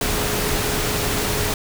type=tone in noise; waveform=sine; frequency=420.5 Hz; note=G#4; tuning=22 cents sharp; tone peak=-29 dBFS; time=0.01-1.54 s; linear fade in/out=2 ms; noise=pink; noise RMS=-22 dBFS; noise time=0.01-1.54 s; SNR=-10 dB; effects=none